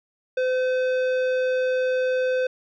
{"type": "tone with tanh clipping", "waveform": "sine", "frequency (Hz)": 511, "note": "C5", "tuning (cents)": -41, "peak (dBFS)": -22, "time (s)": [0.37, 2.47], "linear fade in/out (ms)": 5, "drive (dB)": 13, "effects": []}